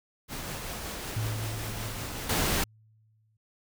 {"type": "noise with tremolo", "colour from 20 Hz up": "pink", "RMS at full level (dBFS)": -36, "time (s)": [0.28, 2.45], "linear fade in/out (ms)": 50, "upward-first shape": "triangle", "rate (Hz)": 5.3, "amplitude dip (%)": 25}
{"type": "tone with exponential decay", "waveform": "sine", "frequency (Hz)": 109.2, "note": "A2", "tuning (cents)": -13, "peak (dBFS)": -27, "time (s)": [1.16, 3.37], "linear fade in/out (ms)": 5, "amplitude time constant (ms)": 480}
{"type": "noise", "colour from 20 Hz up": "pink", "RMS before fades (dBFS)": -27, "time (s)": [2.29, 2.64], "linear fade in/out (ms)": 5}
{"effects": []}